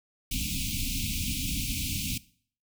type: band-stop noise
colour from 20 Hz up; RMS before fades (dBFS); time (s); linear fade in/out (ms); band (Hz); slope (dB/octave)
pink; -31; 0.31-2.18; 5; 290 to 2300; 96
effects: noise-tail reverb RT60 0.5 s tail -19 dB re dry